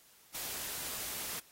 white noise, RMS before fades -40 dBFS, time 0.34-1.4 s, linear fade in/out 10 ms, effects white hiss -62 dBFS RMS until 1.51 s + AAC 48 kbps

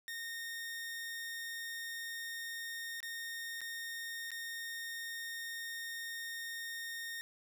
sawtooth tone with dropouts, 1842 Hz, A#6, 21 cents flat, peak -37 dBFS, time 0.08-7.21 s, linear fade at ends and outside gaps 0 ms, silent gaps 3.004-3.029 / 3.607-3.615 / 4.306-4.316 s, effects none

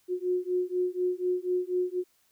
sine beating tone pair, 360.2 / 364.3 Hz, F#4 / F#4, -46 / -27 cents, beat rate 4.1 Hz, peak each -29 dBFS, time 0.08-2.04 s, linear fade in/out 50 ms, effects white hiss -68 dBFS RMS until 2.31 s

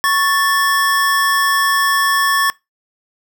square tone pair together, 1109.5 / 1760 Hz, C#6 / A6, +1 / 0 cents, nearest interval minor sixth, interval 799 cents, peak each -16 dBFS, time 0.04-2.5 s, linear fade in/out 0 ms, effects noise-tail reverb RT60 0.2 s tail -22 dB re dry

